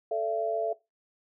sine chord, A suspended fourth, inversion none, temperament equal with one note detuned, 440 / 587.3 / 674.7 Hz, A4 / D5 / E5, 0 / 0 / +40 cents, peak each -31 / -35 / -29 dBFS, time 0.11-0.73 s, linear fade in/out 5 ms, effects noise-tail reverb RT60 0.2 s tail -18 dB re dry

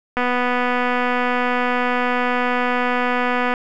click train, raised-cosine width 0.5 ms, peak -6 dBFS, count 833, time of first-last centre 0.17-3.538 s, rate 247 Hz, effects none

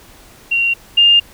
sine tone pair in turn, 2757 / 2810 Hz, F7 / F7, -23 / +10 cents, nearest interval unison, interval 33 cents, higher second, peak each -12 / -6 dBFS, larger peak second, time 0.51-0.74 / 0.97-1.2 s, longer neither, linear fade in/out 10 ms, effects pink hiss -43 dBFS RMS until 1.33 s

